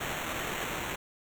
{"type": "noise with sample-and-hold", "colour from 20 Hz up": "white", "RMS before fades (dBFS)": -35, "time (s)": [0, 0.96], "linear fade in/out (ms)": 10, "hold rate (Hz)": 4900, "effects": []}